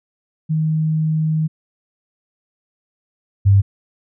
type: tone pair in turn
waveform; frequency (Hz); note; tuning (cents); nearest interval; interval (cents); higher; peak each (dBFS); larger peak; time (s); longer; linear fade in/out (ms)
sine; 157 / 98.9; D#3 / G2; +16 / +16; minor sixth; 800; first; -15 / -8; second; 0.49-1.48 / 3.45-3.62; first; 20
effects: none